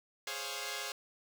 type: chord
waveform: 5% pulse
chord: Db major seventh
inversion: second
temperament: equal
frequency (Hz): 415.3 / 523.3 / 554.4 / 698.5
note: Ab4 / C5 / Db5 / F5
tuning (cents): 0 / 0 / 0 / 0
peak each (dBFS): -32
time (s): 0.27-0.92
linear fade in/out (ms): 2
effects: none